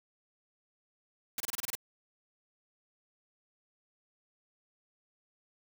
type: noise bursts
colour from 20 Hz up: white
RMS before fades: -35 dBFS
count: 8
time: 1.38-1.752 s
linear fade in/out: 2 ms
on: 22 ms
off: 28 ms
effects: none